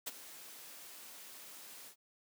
white noise with ADSR envelope, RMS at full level -38 dBFS, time 0.06-1.96 s, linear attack 14 ms, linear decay 29 ms, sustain -14 dB, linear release 90 ms, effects high-pass 200 Hz 12 dB/octave

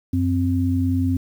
sine tone pair together, 92.5 / 261.6 Hz, F#2 / C4, 0 / 0 cents, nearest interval octave + tritone, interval 1800 cents, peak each -20 dBFS, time 0.13-1.17 s, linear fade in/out 5 ms, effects 8-bit

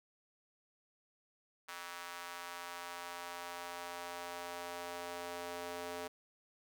square tone with high-pass filter sweep, 87.31 Hz, F2, in tune, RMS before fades -45 dBFS, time 1.68-6.08 s, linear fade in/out 10 ms, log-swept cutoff 1200 to 480 Hz, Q 1.3, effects none

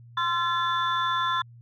sine tone cluster, 1038 / 1355 / 1724 / 3505 Hz, C6 / E6 / A6 / A7, -14 / +47 / -36 / -7 cents, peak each -25 / -28 / -31 / -31 dBFS, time 0.17-1.42 s, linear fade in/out 5 ms, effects tanh soft clip ceiling -15 dBFS + added 118 Hz sine -46 dBFS peak until 1.61 s

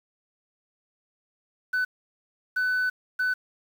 sine tone bursts at uneven times, 1500 Hz, F#6, 23 cents sharp, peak -20 dBFS, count 3, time 1.73-1.85 / 2.56-2.9 / 3.19-3.34 s, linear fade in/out 10 ms, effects tanh soft clip ceiling -21 dBFS + 8-bit

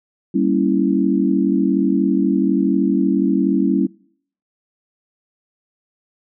sine chord, G diminished seventh, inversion none, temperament equal, 196 / 233.1 / 277.2 / 329.6 Hz, G3 / Bb3 / Db4 / Fb4, 0 / 0 / 0 / 0 cents, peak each -19 / -22 / -18 / -20 dBFS, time 0.34-3.87 s, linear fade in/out 10 ms, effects noise-tail reverb RT60 0.6 s tail -24 dB re dry

